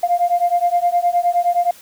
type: beating tone pair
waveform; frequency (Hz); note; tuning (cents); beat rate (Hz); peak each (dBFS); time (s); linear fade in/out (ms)
sine; 696 / 705.6; F5 / F5; -6 / +18; 9.6; -16; 0.03-1.71; 5
effects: tanh soft clip ceiling -7 dBFS + white hiss -44 dBFS RMS until 1.81 s